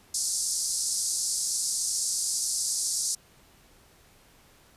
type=band-pass noise; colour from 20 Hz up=white; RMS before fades=-29 dBFS; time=0.14-3.15 s; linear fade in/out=5 ms; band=4700 to 10000 Hz; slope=48 dB/octave; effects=pink hiss -58 dBFS RMS until 4.76 s + resampled to 32000 Hz